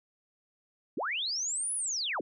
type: linear two-way sweep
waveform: sine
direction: up then down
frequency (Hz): 182.5 to 10350 to 182.5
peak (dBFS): -30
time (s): 0.97-2.21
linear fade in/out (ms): 5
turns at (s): 1.74
effects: none